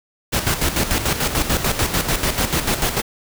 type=noise with tremolo; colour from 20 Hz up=pink; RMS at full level=-18 dBFS; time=0.32-3.02 s; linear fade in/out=20 ms; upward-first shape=square; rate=6.8 Hz; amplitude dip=60%; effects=none

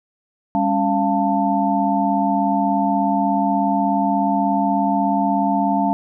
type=tone cluster; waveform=sine; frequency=201.1 / 277.7 / 693 / 888 Hz; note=G3 / C#4 / F5 / A5; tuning=+44 / +3 / -14 / +16 cents; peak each=-21 dBFS; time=0.55-5.93 s; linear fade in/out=0 ms; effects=none

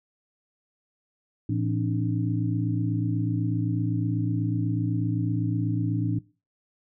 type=tone cluster; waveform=sine; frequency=113.1 / 169.8 / 272.5 / 300.5 Hz; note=A2 / F3 / C#4 / D4; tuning=+48 / -48 / -29 / +40 cents; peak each=-26 / -31 / -32 / -30 dBFS; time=1.49-6.19 s; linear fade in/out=5 ms; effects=noise-tail reverb RT60 0.3 s tail -19 dB re dry

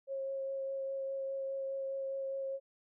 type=tone with vibrato; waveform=sine; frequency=541 Hz; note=C#5; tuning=42 cents flat; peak=-35 dBFS; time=0.07-2.6 s; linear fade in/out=50 ms; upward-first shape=sine; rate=4.9 Hz; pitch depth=10 cents each way; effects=none

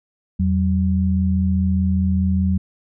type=tone pair together; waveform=sine; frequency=84.18 / 189.1 Hz; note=E2 / F#3; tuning=+37 / +38 cents; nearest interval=octave + major second; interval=1401 cents; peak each=-18 dBFS; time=0.39-2.58 s; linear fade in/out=10 ms; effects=none

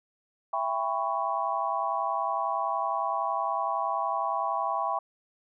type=chord; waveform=sine; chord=C# half-diminished seventh; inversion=first; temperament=just; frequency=665.2 / 798.3 / 997.9 / 1108.7 Hz; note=E5 / G5 / B5 / C#6; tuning=+16 / +31 / +18 / 0 cents; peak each=-33 / -31 / -32 / -31 dBFS; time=0.53-4.99 s; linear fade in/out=5 ms; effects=none

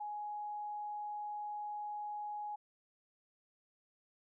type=tone; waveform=sine; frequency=835 Hz; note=G#5; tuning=9 cents sharp; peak=-39 dBFS; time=0-2.56 s; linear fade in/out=10 ms; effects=none

